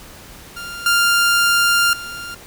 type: tone with level steps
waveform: sawtooth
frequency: 1396.9 Hz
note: F6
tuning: in tune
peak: -25 / -9 / -25 dBFS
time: 0.56-2.35 s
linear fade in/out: 10 ms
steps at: 0.86 / 1.93 s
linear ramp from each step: 2 ms
effects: pink hiss -40 dBFS RMS until 2.46 s